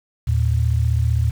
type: tone pair together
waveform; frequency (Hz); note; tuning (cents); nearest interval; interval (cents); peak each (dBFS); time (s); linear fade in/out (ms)
sine; 78.7 / 114.16; D#2 / A#2; +20 / -36; tritone; 644; -18; 0.27-1.31; 10
effects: 7-bit